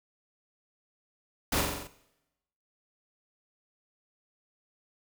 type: noise with echo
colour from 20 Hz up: pink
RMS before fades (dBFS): -28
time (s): 1.52-1.61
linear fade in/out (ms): 5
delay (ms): 44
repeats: 6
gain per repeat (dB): -3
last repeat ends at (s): 1.874
effects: noise-tail reverb RT60 0.9 s tail -17 dB re dry